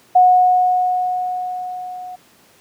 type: tone with level ramp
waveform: sine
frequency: 730 Hz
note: F#5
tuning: 24 cents flat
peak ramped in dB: -6 to -29 dBFS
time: 0.15-2.16 s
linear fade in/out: 10 ms
effects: pink hiss -51 dBFS RMS until 2.6 s + high-pass 150 Hz 12 dB/octave